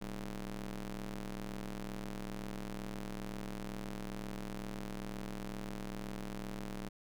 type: ring-modulated tone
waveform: sawtooth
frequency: 107.7 Hz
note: A2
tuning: 37 cents flat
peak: -33 dBFS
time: 0.01-6.89 s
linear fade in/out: 10 ms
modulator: 86.6 Hz
effects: none